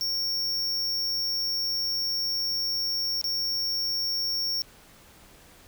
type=tone with dropouts; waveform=square; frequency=5500 Hz; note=F8; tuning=27 cents flat; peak=-26 dBFS; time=0.01-4.62 s; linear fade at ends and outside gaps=0 ms; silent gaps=3.214-3.242 s; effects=pink hiss -53 dBFS RMS until 5.67 s